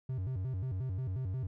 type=tone with vibrato; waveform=triangle; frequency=110.2 Hz; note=A2; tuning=3 cents sharp; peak=-31 dBFS; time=0.09-1.47 s; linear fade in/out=5 ms; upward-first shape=square; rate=5.6 Hz; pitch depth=290 cents each way; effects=none